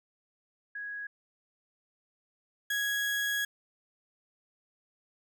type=tone pair in turn; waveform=sine / 35% pulse; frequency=1661.2 / 1661.2 Hz; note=G#6 / G#6; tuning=0 / 0 cents; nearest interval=unison; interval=0 cents; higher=neither; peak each=-36 / -27 dBFS; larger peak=second; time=0.75-1.07 / 2.7-3.45 s; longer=second; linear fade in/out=5 ms; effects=none